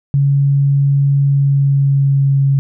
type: tone with pitch glide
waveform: sine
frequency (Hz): 139.9 to 137.81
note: C#3 to C#3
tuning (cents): +16 to -10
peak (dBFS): -9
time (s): 0.14-2.59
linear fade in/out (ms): 0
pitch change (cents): -26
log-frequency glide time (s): 1.23-2.39
effects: none